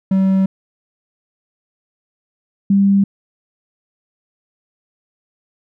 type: tone pair in turn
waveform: triangle / sine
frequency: 191.4 / 197.81 Hz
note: G3 / G3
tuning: -41 / +16 cents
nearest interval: minor second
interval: 57 cents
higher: second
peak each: -9 dBFS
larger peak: neither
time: 0.11-0.46 / 2.7-3.04 s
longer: first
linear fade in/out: 5 ms
effects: none